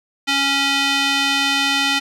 square tone with band-pass filter, 277.2 Hz, C#4, in tune, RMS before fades -18 dBFS, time 0.27-2 s, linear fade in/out 20 ms, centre 3100 Hz, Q 1.4, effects none

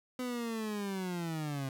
30% pulse linear sweep, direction down, 253.9 to 131.8 Hz, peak -32 dBFS, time 0.19-1.69 s, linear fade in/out 2 ms, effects none

